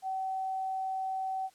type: tone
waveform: sine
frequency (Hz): 762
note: G5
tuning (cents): -49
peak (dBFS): -31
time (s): 0.02-1.5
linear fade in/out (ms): 50
effects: white hiss -64 dBFS RMS until 1.54 s + low-pass 10000 Hz 12 dB/octave